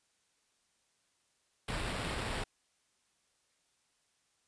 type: noise with sample-and-hold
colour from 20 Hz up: pink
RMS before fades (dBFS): -37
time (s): 1.68-2.44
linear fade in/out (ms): 5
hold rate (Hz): 6300
effects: white hiss -75 dBFS RMS until 4.47 s + resampled to 22050 Hz